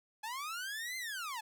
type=linear two-way sweep; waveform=sawtooth; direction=up then down; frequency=835 to 2093 to 835 Hz; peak=-35 dBFS; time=0.23-1.41 s; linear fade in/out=10 ms; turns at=0.97 s; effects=none